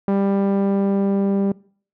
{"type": "tone with low-pass filter sweep", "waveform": "sawtooth", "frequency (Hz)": 197.6, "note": "G3", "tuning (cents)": 14, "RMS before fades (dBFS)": -19, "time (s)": [0.08, 1.52], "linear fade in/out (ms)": 2, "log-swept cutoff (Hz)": [890, 470], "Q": 0.79, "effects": ["noise-tail reverb RT60 0.5 s tail -23 dB re dry"]}